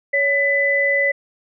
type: tone pair together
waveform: sine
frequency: 560.8 / 2000 Hz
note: C#5 / B6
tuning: +20 / +21 cents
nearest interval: octave + minor seventh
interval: 2201 cents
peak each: -20 / -16 dBFS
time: 0.13-1.12 s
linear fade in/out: 10 ms
effects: none